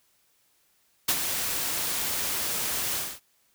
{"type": "noise with ADSR envelope", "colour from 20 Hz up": "white", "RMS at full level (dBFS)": -22, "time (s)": [1.08, 3.2], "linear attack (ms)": 9, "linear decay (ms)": 59, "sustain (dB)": -7, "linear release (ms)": 240, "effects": ["white hiss -67 dBFS RMS until 3.54 s"]}